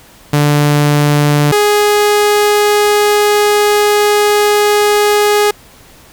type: tone pair in turn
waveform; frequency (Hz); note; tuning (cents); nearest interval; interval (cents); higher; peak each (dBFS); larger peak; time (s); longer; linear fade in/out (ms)
sawtooth; 146.83 / 415.5; D3 / G#4; 0 / +1; octave + tritone; 1801; second; -4; neither; 0.33-1.52 / 1.52-5.51; second; 5
effects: pink hiss -41 dBFS RMS until 6.12 s